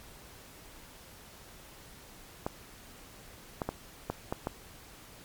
clicks, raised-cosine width 1 ms, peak -17 dBFS, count 6, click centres 2.465 / 3.618 / 3.69 / 4.1 / 4.325 / 4.471 s, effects pink hiss -52 dBFS RMS until 5.24 s + MP3 96 kbps

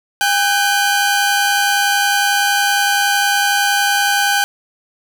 sawtooth tone pair together, 808.4 / 1526 Hz, G#5 / G6, -47 / -47 cents, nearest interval major seventh, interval 1100 cents, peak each -12 dBFS, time 0.21-4.44 s, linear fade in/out 0 ms, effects none

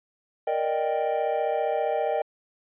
triangle chord, Eb major seventh, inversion second, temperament equal, 466.2 / 587.3 / 622.3 / 784 Hz, Bb4 / D5 / Eb5 / G5, 0 / 0 / 0 / 0 cents, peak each -27 / -28 / -26 / -26 dBFS, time 0.47-2.22 s, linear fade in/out 5 ms, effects tanh soft clip ceiling -11 dBFS + resampled to 8000 Hz

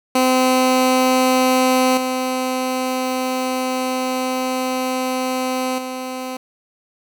15% pulse tone with level steps, 257.1 Hz, C4, 30 cents flat, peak -7 / -13 / -19 dBFS, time 0.15-6.37 s, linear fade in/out 5 ms, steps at 1.97 / 5.78 s, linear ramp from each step 5 ms, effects none

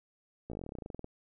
slowing click train, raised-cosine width 2 ms, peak -28 dBFS, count 19, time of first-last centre 0.5-1.044 s, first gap 16 ms, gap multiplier 1.07, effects none

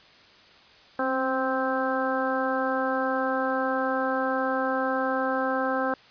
harmonic tone with a mistuned harmonic, 261.6 Hz, C4, in tune, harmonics 1 / 2 / 3 / 4 / 5 / 6, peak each -30 / -28 / -31 / -33 / -32 / -32 dBFS, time 0.99-5.94 s, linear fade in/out 2 ms, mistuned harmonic 1, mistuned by +27 cents, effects white hiss -53 dBFS RMS until 6.1 s + resampled to 11025 Hz

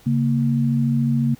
sine tone pair together, 137.8 / 231.8 Hz, C#3 / A#3, -10 / -10 cents, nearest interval major sixth, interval 900 cents, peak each -19 dBFS, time 0.06-1.35 s, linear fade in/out 10 ms, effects pink hiss -51 dBFS RMS until 1.39 s

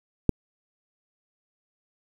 click, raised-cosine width 3 ms, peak -5 dBFS, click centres 0.293 s, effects 7-bit

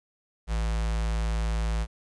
square tone with notch filter, 55 Hz, A1, in tune, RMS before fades -27 dBFS, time 0.47-1.87 s, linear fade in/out 50 ms, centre 310 Hz, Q 1.1, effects resampled to 22050 Hz + 10-bit

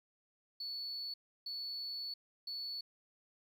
sine tone bursts at uneven times, 4435 Hz, C#8, in tune, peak -38 dBFS, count 3, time 0.6-1.14 / 1.46-2.14 / 2.47-2.81 s, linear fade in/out 5 ms, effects tanh soft clip ceiling -36 dBFS + 12-bit

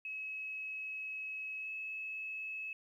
sine tone with pitch glide, 2569 to 2588 Hz, E7 to E7, -45 to -32 cents, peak -39 dBFS, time 0.05-2.73 s, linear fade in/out 2 ms, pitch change +13 cents, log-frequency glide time 1.59-1.69 s, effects 12-bit

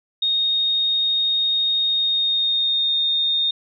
sine tone with pitch glide, 3714 to 3673 Hz, A#7 to A#7, -7 to -26 cents, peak -17 dBFS, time 0.22-3.51 s, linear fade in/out 5 ms, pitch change -19 cents, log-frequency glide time 1.84-3 s, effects none

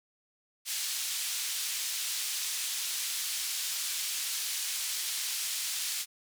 pink band-pass noise, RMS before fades -34 dBFS, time 0.65-6.06 s, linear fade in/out 50 ms, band 3600 to 13000 Hz, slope 12 dB/octave, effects none

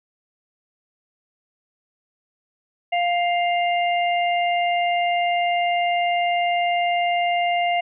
harmonic tone, 700 Hz, F5, 4 cents sharp, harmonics 1 / 3 / 4, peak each -19 / -26 / -29 dBFS, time 2.92-7.81 s, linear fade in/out 10 ms, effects none

